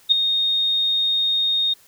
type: tone with ADSR envelope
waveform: sine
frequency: 3700 Hz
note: A#7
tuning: 14 cents flat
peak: -8 dBFS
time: 0.09-1.74 s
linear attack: 30 ms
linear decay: 4 ms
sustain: -9 dB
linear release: 11 ms
effects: white hiss -53 dBFS RMS until 1.87 s